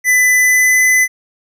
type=tone with pitch glide; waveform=square; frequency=2000 to 2014 Hz; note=B6 to B6; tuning=+21 to +33 cents; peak=-9 dBFS; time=0.04-1.08 s; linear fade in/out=50 ms; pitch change=+12 cents; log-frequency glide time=0.37-0.83 s; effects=none